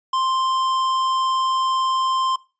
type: tone with tanh clipping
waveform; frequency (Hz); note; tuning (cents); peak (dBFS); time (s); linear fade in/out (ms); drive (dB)
triangle; 1047; C6; +1; -20; 0.13-2.36; 5; 17
effects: noise-tail reverb RT60 0.3 s tail -20 dB re dry + resampled to 16000 Hz